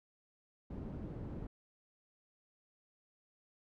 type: low-pass noise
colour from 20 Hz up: white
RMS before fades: -44 dBFS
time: 0.7-1.47 s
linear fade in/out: 5 ms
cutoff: 230 Hz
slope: 12 dB/octave
effects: none